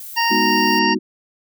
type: noise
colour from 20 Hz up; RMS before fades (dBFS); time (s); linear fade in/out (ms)
violet; -34; 0-0.79; 2
type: harmonic tone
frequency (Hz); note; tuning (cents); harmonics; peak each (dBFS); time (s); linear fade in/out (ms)
928; A#5; -8; 1 / 2 / 3 / 5 / 6; -18 / -21 / -23 / -25 / -26; 0.16-0.95; 20
type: chord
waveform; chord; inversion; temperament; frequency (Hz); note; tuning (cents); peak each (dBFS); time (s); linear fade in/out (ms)
sine; G# minor seventh; none; equal; 207.7 / 246.9 / 311.1 / 370; G#3 / B3 / D#4 / F#4; 0 / 0 / 0 / 0; -23; 0.3-0.99; 20
effects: none